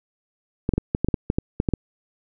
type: clicks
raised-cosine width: 3 ms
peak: -7 dBFS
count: 12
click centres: 0.691 / 0.737 / 0.78 / 0.949 / 1.046 / 1.086 / 1.142 / 1.301 / 1.385 / 1.601 / 1.688 / 1.737 s
effects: none